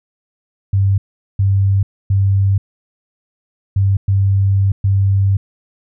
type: tone bursts at uneven times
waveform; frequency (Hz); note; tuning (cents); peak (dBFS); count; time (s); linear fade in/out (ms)
sine; 98; G2; 0; -10; 6; 0.73-0.98 / 1.39-1.83 / 2.1-2.58 / 3.76-3.97 / 4.08-4.72 / 4.84-5.37; 5
effects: none